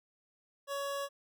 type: tone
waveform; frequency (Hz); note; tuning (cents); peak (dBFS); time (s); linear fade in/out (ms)
25% pulse; 560; C#5; +18; -31; 0.67-1.09; 50
effects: none